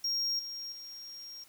triangle tone with level steps, 5580 Hz, F8, 2 cents flat, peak -28 / -37 / -42 dBFS, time 0.04-1.44 s, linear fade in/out 5 ms, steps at 0.39 / 0.72 s, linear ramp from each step 2 ms, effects white hiss -60 dBFS RMS until 1.48 s

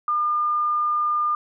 sine tone, 1207 Hz, D6, 47 cents sharp, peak -19 dBFS, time 0.08-1.35 s, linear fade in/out 2 ms, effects none

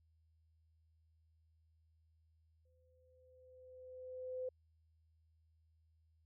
sine tone with exponential growth, 510 Hz, C5, 44 cents flat, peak -38 dBFS, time 2.65-4.49 s, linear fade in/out 5 ms, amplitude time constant 400 ms, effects added 80 Hz sine -70 dBFS peak until 6.25 s

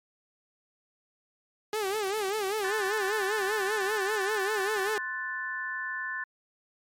sawtooth tone with vibrato, 407.6 Hz, G#4, 32 cents flat, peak -24 dBFS, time 1.73-4.98 s, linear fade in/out 2 ms, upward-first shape sine, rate 5.1 Hz, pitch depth 130 cents each way
sine chord, F# diminished, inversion second, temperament equal with one note detuned, 1046.5 / 1487.7 / 1760 Hz, C6 / F#6 / A6, 0 / +9 / 0 cents, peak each -39 / -37 / -33 dBFS, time 2.64-6.24 s, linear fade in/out 5 ms
effects MP3 64 kbps

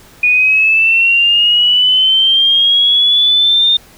sine linear sweep, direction up, 2453 to 3642 Hz, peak -7 dBFS, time 0.23-3.77 s, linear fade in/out 5 ms, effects pink hiss -42 dBFS RMS until 3.97 s

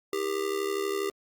square tone with amplitude modulation, 397.5 Hz, G4, 24 cents sharp, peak -25 dBFS, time 0.13-1.1 s, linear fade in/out 2 ms, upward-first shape sine, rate 72.3 Hz, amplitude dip 75%, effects Opus 48 kbps

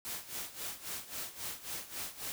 white noise with tremolo, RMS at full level -39 dBFS, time 0.05-2.32 s, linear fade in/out 0 ms, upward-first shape sine, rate 3.7 Hz, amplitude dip 80%, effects none

